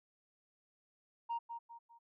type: tone with echo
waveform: sine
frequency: 932.3 Hz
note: A#5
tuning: in tune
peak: -33 dBFS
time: 1.29-1.39 s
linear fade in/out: 20 ms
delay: 200 ms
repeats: 3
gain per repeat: -8 dB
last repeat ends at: 1.99 s
effects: tanh soft clip ceiling -33 dBFS